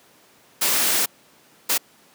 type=noise bursts at uneven times; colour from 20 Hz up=white; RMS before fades=-20 dBFS; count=2; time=0.61-1.06 / 1.69-1.78 s; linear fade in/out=10 ms; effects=pink hiss -54 dBFS RMS until 2.14 s + high-pass 200 Hz 12 dB/octave